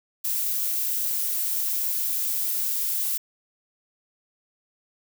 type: noise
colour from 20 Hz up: violet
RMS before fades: -26 dBFS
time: 0.24-3.18 s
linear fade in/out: 10 ms
effects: none